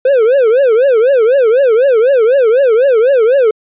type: tone with vibrato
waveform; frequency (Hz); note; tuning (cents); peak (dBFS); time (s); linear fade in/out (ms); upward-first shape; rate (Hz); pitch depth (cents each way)
triangle; 493.9; B4; 0; -4; 0.05-3.51; 5; triangle; 4; 270
effects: resampled to 8000 Hz